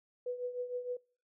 sine tone with tremolo, 493.9 Hz, B4, in tune, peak -32 dBFS, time 0.26-0.97 s, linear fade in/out 5 ms, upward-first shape triangle, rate 6.5 Hz, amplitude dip 75%, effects noise-tail reverb RT60 0.4 s tail -24 dB re dry

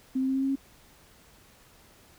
sine tone with pitch steps, 261.4 / 263.5 / 265.7 / 267.8 / 270 / 272.2 Hz, C4 / C4 / C4 / C4 / C#4 / C#4, -1 / +12 / +27 / +40 / -45 / -31 cents, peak -24 dBFS, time 0.15-0.558 s, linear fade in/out 10 ms, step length 68 ms, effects pink hiss -57 dBFS RMS until 2.18 s

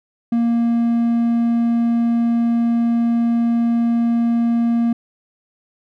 triangle tone, 233.7 Hz, A#3, 5 cents sharp, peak -12 dBFS, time 0.32-4.93 s, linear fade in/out 5 ms, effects none

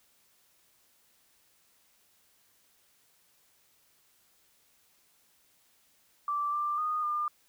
sine tone with pitch steps, 1169 / 1184 / 1232 / 1203 Hz, D6 / D6 / D#6 / D6, -8 / +14 / -17 / +41 cents, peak -28 dBFS, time 6.28-7.28 s, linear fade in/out 2 ms, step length 250 ms, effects white hiss -67 dBFS RMS until 7.48 s

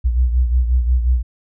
sine beating tone pair, 61 / 66.6 Hz, B1 / C2, -21 / +31 cents, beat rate 5.6 Hz, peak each -13 / -21 dBFS, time 0.04-1.23 s, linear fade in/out 20 ms, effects none

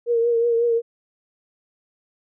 sine tone with vibrato, 467.7 Hz, A#4, 6 cents sharp, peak -16 dBFS, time 0.06-0.82 s, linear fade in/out 50 ms, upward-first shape triangle, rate 5.5 Hz, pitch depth 42 cents each way, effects none

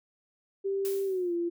sine tone with pitch glide, 392 to 343.2 Hz, G4 to F4, 0 to -30 cents, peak -27 dBFS, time 0.64-1.5 s, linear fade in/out 20 ms, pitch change -230 cents, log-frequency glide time 1.05-1.33 s
blue noise with exponential decay, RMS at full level -37 dBFS, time 0.85-1.36 s, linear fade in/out 0 ms, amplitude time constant 110 ms
effects none

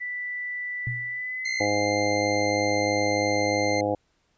sine tone with pitch glide, 1975.5 to 2031 Hz, B6 to B6, 0 to +48 cents, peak -29 dBFS, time 0-1.67 s, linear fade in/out 20 ms, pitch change +48 cents, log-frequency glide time 1.07-1.46 s
sine tone with exponential decay, 122.1 Hz, B2, 19 cents flat, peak -24 dBFS, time 0.87-1.21 s, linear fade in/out 0 ms, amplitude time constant 73 ms
sawtooth tone, 2093 Hz, C7, in tune, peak -24 dBFS, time 1.45-3.81 s, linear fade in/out 5 ms
harmonic tone, 103.1 Hz, G#2, 12 cents flat, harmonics 1 / 2 / 3 / 4 / 5 / 6 / 7 / 8, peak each -34 / -38 / -29 / -36 / -26 / -32 / -31 / -32 dBFS, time 1.6-3.95 s, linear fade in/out 5 ms
effects pink hiss -69 dBFS RMS until 4.37 s + resampled to 16000 Hz

